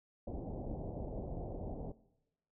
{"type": "low-pass noise", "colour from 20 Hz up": "pink", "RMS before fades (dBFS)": -42, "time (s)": [0.27, 1.92], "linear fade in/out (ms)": 5, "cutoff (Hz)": 760, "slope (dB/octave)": 48, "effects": ["noise-tail reverb RT60 0.9 s tail -19 dB re dry"]}